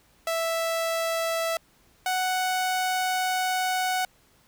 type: tone pair in turn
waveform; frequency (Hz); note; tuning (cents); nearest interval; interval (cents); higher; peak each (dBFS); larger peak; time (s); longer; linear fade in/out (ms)
sawtooth; 659.3 / 741.5; E5 / F#5; 0 / +4; major second; 204; second; -21 / -20; second; 0.27-1.57 / 2.06-4.05; second; 2
effects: pink hiss -61 dBFS RMS until 4.47 s